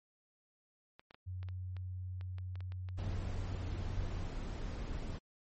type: clicks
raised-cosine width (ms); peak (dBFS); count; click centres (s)
0.3; -37; 12; 0.995 / 1.109 / 1.145 / 1.43 / 1.487 / 1.767 / 2.211 / 2.384 / 2.556 / 2.606 / 2.721 / 2.888
type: tone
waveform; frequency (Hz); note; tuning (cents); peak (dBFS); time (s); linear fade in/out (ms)
sine; 91.8; F#2; -13; -39; 1.26-4.28; 20
type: noise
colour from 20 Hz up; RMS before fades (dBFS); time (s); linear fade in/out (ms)
brown; -40; 2.97-5.19; 20
effects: MP3 32 kbps